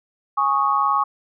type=chord; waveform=sine; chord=Ab suspended fourth; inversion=none; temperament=just; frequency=830.6 / 1107.5 / 1245.9 Hz; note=Ab5 / Db6 / Eb6; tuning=0 / -2 / +2 cents; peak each=-23 / -18 / -23 dBFS; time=0.37-1.04 s; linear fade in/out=10 ms; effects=none